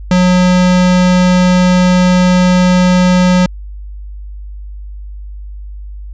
square tone, 181.4 Hz, F#3, 34 cents flat, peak -7 dBFS, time 0.11-3.46 s, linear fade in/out 2 ms, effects added 50 Hz sine -24 dBFS peak until 6.13 s + resampled to 16000 Hz

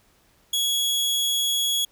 sawtooth tone, 3344 Hz, G#7, 11 cents sharp, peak -18 dBFS, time 0.53-1.85 s, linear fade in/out 5 ms, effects pink hiss -61 dBFS RMS until 1.91 s

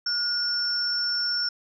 sine tone pair together, 1435 / 5418 Hz, F6 / E8, +47 / +47 cents, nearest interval octave + major seventh, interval 2300 cents, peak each -31 / -24 dBFS, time 0.06-1.49 s, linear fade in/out 5 ms, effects none

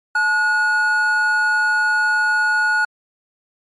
triangle tone pair together, 862.8 / 1451 Hz, A5 / F#6, -34 / -34 cents, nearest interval major sixth, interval 900 cents, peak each -21 / -13 dBFS, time 0.15-2.85 s, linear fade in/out 5 ms, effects MP3 48 kbps

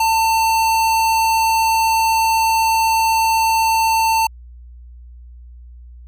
square tone, 896 Hz, A5, 31 cents sharp, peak -14 dBFS, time 0-4.27 s, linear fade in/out 5 ms, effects added 60 Hz sine -36 dBFS peak until 6.07 s

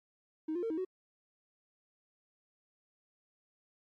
triangle tone with pitch steps, 314.1 / 351.5 / 454.7 / 318 / 372.7 Hz, D#4 / F4 / A#4 / D#4 / F#4, +16 / +11 / -43 / +38 / +13 cents, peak -29 dBFS, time 0.48-0.85 s, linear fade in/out 10 ms, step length 74 ms, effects tanh soft clip ceiling -29 dBFS + MP3 64 kbps

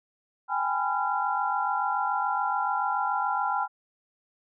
sine tone cluster, 792 / 839 / 1001 / 1377 Hz, G5 / G#5 / B5 / F6, +18 / +17 / +23 / -25 cents, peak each -30 dBFS, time 0.48-3.68 s, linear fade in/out 50 ms, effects none

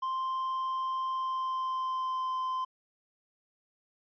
triangle tone with pitch glide, 1046.5 to 1033.9 Hz, C6 to C6, 0 to -21 cents, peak -28 dBFS, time 0.02-2.65 s, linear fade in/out 10 ms, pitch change -21 cents, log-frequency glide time 1.09-2.38 s, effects resampled to 11025 Hz

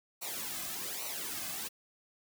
white noise with flanger, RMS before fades -39 dBFS, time 0.21-1.69 s, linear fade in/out 20 ms, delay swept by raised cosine 0.59 to 2.19 ms, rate 1.2 Hz, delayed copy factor -0.75, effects none

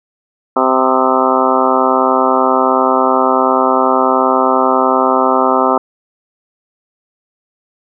harmonic tone with a mistuned harmonic, 130.2 Hz, C3, 8 cents flat, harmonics 2 / 3 / 4 / 5 / 6 / 7 / 8 / 9 / 10, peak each -18 / -18 / -18 / -18 / -18 / -18 / -18 / -18 / -18 dBFS, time 0.56-5.78 s, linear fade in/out 5 ms, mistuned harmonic 9, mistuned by +46 cents, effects none

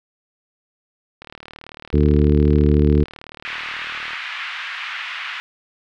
click train, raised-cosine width 0.3 ms, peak -20 dBFS, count 112, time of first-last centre 1.22-4.133 s, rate 38.1 Hz
harmonic tone, 74 Hz, D2, 14 cents sharp, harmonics 1 / 2 / 3 / 4 / 5 / 6, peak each -15 / -18 / -20 / -21 / -22 / -23 dBFS, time 1.93-3.04 s, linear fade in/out 5 ms
white band-pass noise, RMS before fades -29 dBFS, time 3.45-5.4 s, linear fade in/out 0 ms, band 1200 to 2800 Hz, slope 24 dB/octave
effects none

